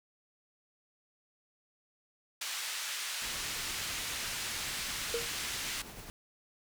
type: band-pass noise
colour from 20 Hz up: pink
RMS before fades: -38 dBFS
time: 2.41-5.82 s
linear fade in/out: 5 ms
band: 1800 to 10000 Hz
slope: 12 dB/octave
type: noise with tremolo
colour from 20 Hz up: pink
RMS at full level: -46 dBFS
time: 3.22-6.1 s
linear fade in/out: 0 ms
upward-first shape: triangle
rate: 9.1 Hz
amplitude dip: 35%
type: tone with exponential decay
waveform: triangle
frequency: 468 Hz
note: A#4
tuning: 7 cents sharp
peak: -26 dBFS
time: 5.14-5.33 s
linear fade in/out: 2 ms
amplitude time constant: 41 ms
effects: none